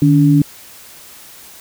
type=tone pair together; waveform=sine; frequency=151.6 / 285.8 Hz; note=D#3 / D4; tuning=-45 / -47 cents; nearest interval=major seventh; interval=1098 cents; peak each=-10 dBFS; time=0.02-0.42 s; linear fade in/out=2 ms; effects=white hiss -39 dBFS RMS until 1.6 s